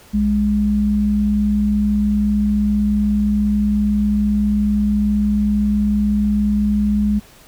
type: tone pair together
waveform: sine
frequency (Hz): 61.75 / 207.7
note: B1 / G#3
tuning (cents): 0 / 0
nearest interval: octave + major sixth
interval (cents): 2100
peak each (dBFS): -22 / -14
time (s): 0.13-7.2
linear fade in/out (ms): 20
effects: pink hiss -46 dBFS RMS until 7.47 s